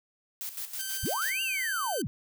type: noise with tremolo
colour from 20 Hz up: blue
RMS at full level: -36 dBFS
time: 0.41-1.32 s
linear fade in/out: 0 ms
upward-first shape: square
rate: 6.2 Hz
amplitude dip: 65%
type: tone with pitch glide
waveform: 5% pulse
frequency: 1552 to 1538.6 Hz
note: G6 to G6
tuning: -18 to -33 cents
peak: -23 dBFS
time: 0.79-2.02 s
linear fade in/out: 5 ms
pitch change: -15 cents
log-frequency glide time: 1.04-1.77 s
type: linear two-way sweep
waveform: sine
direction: up then down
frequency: 32.7 to 2867 to 91.8 Hz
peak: -29 dBFS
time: 1.03-2.07 s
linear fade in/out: 0 ms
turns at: 1.42 s
effects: none

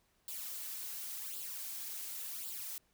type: noise with flanger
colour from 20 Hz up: blue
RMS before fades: -43 dBFS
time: 0.28-2.78 s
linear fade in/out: 2 ms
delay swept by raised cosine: 0.24 to 4.74 ms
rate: 0.91 Hz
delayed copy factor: +0.65
effects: pink hiss -74 dBFS RMS until 2.93 s

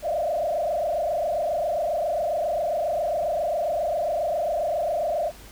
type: tone with frequency modulation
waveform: sine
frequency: 642 Hz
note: E5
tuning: 46 cents flat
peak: -22 dBFS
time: 0.02-5.32 s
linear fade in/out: 50 ms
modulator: 27.4 Hz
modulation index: 2.3
effects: added 50 Hz sine -49 dBFS peak until 5.51 s + pink hiss -47 dBFS RMS until 5.51 s

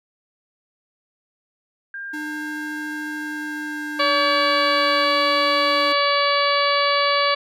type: tone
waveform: sine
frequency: 1600 Hz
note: G6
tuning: 35 cents sharp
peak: -29 dBFS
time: 1.94-5.04 s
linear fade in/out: 2 ms
type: tone with pitch glide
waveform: square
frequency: 302.3 to 296.9 Hz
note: D#4 to D4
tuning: -50 to +19 cents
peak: -30 dBFS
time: 2.13-5.93 s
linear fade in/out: 10 ms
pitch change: -31 cents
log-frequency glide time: 3.12-4.82 s
type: harmonic tone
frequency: 570 Hz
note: C#5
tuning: 48 cents sharp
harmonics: 1 / 2 / 3 / 4 / 5 / 6 / 7 / 8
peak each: -22 / -20 / -27 / -25 / -29 / -29 / -29 / -27 dBFS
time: 3.99-7.35 s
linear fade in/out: 10 ms
effects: none

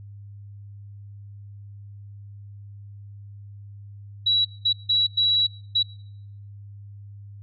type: tone bursts at uneven times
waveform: sine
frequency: 3906 Hz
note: B7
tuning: 20 cents flat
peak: -17 dBFS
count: 5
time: 4.26-4.45 / 4.65-4.73 / 4.89-5.07 / 5.17-5.47 / 5.75-5.83 s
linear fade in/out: 10 ms
effects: noise-tail reverb RT60 0.7 s tail -23 dB re dry + added 101 Hz sine -39 dBFS peak until 7.42 s

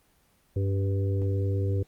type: harmonic tone with a mistuned harmonic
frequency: 98 Hz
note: G2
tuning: in tune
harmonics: 1 / 3 / 4 / 5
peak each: -24 / -37 / -35 / -37 dBFS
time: 0.56-1.83 s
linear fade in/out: 5 ms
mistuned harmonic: 3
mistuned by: -34 cents
effects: pink hiss -65 dBFS RMS until 1.87 s + Opus 24 kbps

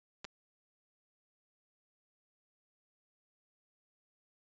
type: clicks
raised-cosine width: 0.2 ms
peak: -26 dBFS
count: 2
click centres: 0.245 / 0.25 s
effects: resampled to 16000 Hz

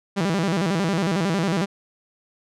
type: tone with vibrato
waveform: sawtooth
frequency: 180 Hz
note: F#3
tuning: 47 cents flat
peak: -16 dBFS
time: 0.16-1.66 s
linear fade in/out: 20 ms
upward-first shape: square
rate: 11 Hz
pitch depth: 170 cents each way
effects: low-pass 7000 Hz 12 dB/octave

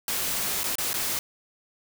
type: noise with dropouts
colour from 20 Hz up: white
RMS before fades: -28 dBFS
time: 0.08-1.19 s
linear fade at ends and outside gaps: 2 ms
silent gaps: 0.634-0.64 / 0.755-0.783 / 0.932-0.94 s
effects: none

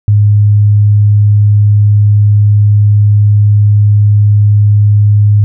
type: tone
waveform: sine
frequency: 103.83 Hz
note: G#2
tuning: in tune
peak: -3 dBFS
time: 0.08-5.44 s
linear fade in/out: 0 ms
effects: none

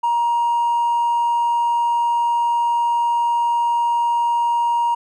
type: tone with hard clipping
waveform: triangle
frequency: 944 Hz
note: A#5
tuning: 22 cents sharp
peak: -15 dBFS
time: 0.03-4.95 s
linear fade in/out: 10 ms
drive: 2 dB
effects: none

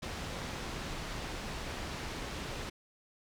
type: low-pass noise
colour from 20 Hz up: pink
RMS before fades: -40 dBFS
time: 0.02-2.7 s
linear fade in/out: 10 ms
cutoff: 5600 Hz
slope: 12 dB/octave
effects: none

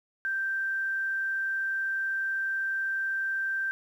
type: tone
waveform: sine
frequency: 1568 Hz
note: G6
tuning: in tune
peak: -27 dBFS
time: 0.25-3.71 s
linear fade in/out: 0 ms
effects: 10-bit

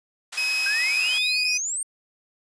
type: high-pass noise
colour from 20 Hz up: pink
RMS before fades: -35 dBFS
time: 0.32-1.19 s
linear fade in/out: 10 ms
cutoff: 1300 Hz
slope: 12 dB/octave
type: tone with pitch glide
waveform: 30% pulse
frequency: 2542 to 2494 Hz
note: D#7 to D#7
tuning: +36 to +3 cents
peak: -19 dBFS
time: 0.37-1.58 s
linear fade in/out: 10 ms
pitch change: -33 cents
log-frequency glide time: 0.82-1.27 s
type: exponential sweep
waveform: sine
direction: up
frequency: 1560 to 8870 Hz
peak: -25 dBFS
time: 0.66-1.83 s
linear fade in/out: 2 ms
effects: resampled to 22050 Hz

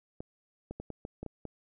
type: clicks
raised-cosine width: 2 ms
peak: -26 dBFS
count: 8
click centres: 0.205 / 0.71 / 0.8 / 0.903 / 1.051 / 1.23 / 1.263 / 1.453 s
effects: none

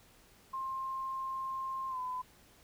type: tone with pitch glide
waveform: sine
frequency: 1059 to 1008.8 Hz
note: C6 to B5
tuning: +21 to +36 cents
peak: -35 dBFS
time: 0.53-2.22 s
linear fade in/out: 10 ms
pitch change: -85 cents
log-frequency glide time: 1.89-1.99 s
effects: pink hiss -62 dBFS RMS until 2.63 s

